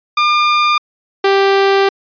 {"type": "tone pair in turn", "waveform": "sawtooth", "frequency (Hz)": [1203, 392.5], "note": ["D6", "G4"], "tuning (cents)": [41, 2], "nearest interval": "octave + perfect fifth", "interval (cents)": 1939, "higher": "first", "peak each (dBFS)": [-6, -5], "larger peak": "second", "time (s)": [[0.17, 0.78], [1.24, 1.89]], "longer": "second", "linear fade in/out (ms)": 5, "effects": ["resampled to 11025 Hz"]}